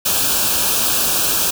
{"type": "band-stop noise", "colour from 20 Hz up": "white", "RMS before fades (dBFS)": -17, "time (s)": [0.05, 1.51], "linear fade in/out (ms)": 10, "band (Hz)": [1700, 2400], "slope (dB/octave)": 96, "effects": []}